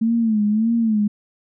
sine tone with vibrato, 220 Hz, A3, in tune, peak -15 dBFS, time 0.01-1.08 s, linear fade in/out 10 ms, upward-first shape sine, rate 1.7 Hz, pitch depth 100 cents each way, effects none

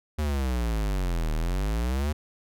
square exponential two-way sweep, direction down then up, 77.4 to 38 to 77.4 Hz, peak -25 dBFS, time 0.18-2.13 s, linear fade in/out 10 ms, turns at 1.33 s, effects none

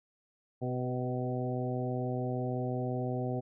harmonic tone with a mistuned harmonic, 126 Hz, B2, 35 cents sharp, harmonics 1 / 2 / 3 / 4 / 5 / 6, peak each -34 / -37 / -39 / -40 / -41 / -42 dBFS, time 0.61-3.41 s, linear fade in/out 20 ms, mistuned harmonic 4, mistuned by -18 cents, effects none

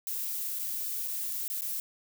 violet noise with dropouts, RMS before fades -34 dBFS, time 0.07-1.8 s, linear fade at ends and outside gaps 1 ms, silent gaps 0.589-0.593 / 1.077-1.081 / 1.48-1.5 / 1.61-1.619 s, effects none

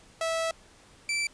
sawtooth tone pair in turn, 654 / 2331 Hz, E5 / D7, -14 / -14 cents, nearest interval octave + minor seventh, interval 2200 cents, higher second, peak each -23 dBFS, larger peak neither, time 0.21-0.51 / 1.09-1.27 s, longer first, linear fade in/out 2 ms, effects pink hiss -56 dBFS RMS until 1.33 s + resampled to 22050 Hz

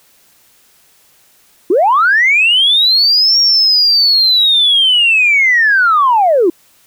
sine linear two-way sweep, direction up then down, 315.3 to 5600 to 315.3 Hz, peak -6 dBFS, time 1.7-6.5 s, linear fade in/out 5 ms, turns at 3.39 s, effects tanh soft clip ceiling -2 dBFS + white hiss -50 dBFS RMS until 6.86 s

